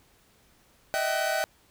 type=tone cluster; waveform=45% pulse; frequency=619 / 655 / 773 / 1498 Hz; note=D#5 / E5 / G5 / F#6; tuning=-9 / -11 / -24 / +21 cents; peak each=-31 dBFS; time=0.94-1.44 s; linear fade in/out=0 ms; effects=pink hiss -62 dBFS RMS until 1.7 s